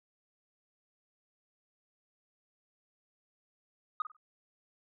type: tone with echo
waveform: sine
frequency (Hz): 1244.5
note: D#6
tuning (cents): 0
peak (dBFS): -27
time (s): 4-4.02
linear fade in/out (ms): 2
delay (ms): 49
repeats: 3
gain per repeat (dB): -12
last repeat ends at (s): 4.167
effects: tanh soft clip ceiling -26 dBFS